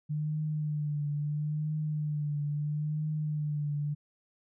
sine tone with vibrato, 150 Hz, D3, 37 cents sharp, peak -29 dBFS, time 0.09-3.95 s, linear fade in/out 20 ms, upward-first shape triangle, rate 0.75 Hz, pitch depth 49 cents each way, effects none

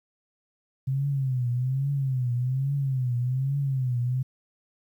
sine tone with vibrato, 130.81 Hz, C3, in tune, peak -23 dBFS, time 0.87-4.23 s, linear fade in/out 10 ms, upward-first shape triangle, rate 1.2 Hz, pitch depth 150 cents each way, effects 10-bit

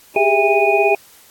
sine tone cluster, 395.1 / 412.1 / 659 / 808 / 2474 Hz, G4 / G#4 / E5 / G#5 / D#7, +14 / -13 / -1 / -48 / -10 cents, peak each -18 dBFS, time 0.16-0.95 s, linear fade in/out 2 ms, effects white hiss -47 dBFS RMS until 1.3 s + AAC 64 kbps

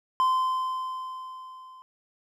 triangle tone with level ramp, 1033 Hz, C6, 22 cents flat, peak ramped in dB -17 to -44 dBFS, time 0.2-1.82 s, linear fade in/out 0 ms, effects none

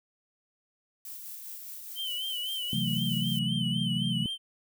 violet noise with tremolo, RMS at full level -41 dBFS, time 1.05-3.39 s, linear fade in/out 2 ms, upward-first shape sine, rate 4.9 Hz, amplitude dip 30%
triangle tone with vibrato, 3042 Hz, F#7, 47 cents sharp, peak -30 dBFS, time 1.95-4.38 s, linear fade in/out 50 ms, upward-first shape sine, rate 3.9 Hz, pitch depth 73 cents each way
sine chord, F# half-diminished seventh, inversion second, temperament equal with one note detuned, 130.81 / 164.81 / 185 / 223.7 Hz, C3 / E3 / F#3 / A3, 0 / 0 / 0 / +29 cents, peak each -33 dBFS, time 2.73-4.26 s, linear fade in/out 2 ms
effects none

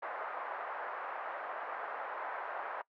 pink band-pass noise, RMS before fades -41 dBFS, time 0.02-2.82 s, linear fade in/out 10 ms, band 620 to 1600 Hz, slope 24 dB/octave, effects noise-tail reverb RT60 0.1 s tail -22 dB re dry

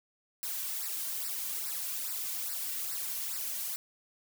blue noise with flanger, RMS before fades -36 dBFS, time 0.43-3.76 s, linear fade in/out 0 ms, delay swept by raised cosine 0.3 to 2.4 ms, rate 2.4 Hz, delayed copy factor -1, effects none

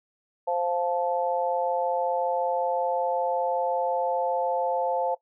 sine chord, F major, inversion second, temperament just, 523.8 / 698.5 / 873.1 Hz, C5 / F5 / A5, +2 / 0 / -14 cents, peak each -27 / -29 / -28 dBFS, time 0.47-5.15 s, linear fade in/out 10 ms, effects noise-tail reverb RT60 0.1 s tail -18 dB re dry

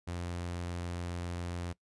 sawtooth tone, 87.31 Hz, F2, in tune, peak -32 dBFS, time 0.07-1.73 s, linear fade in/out 10 ms, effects noise-tail reverb RT60 0.1 s tail -20 dB re dry + resampled to 24000 Hz

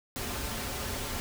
pink noise with comb filter, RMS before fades -35 dBFS, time 0.16-1.2 s, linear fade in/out 0 ms, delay 6.2 ms, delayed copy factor -0.5, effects none

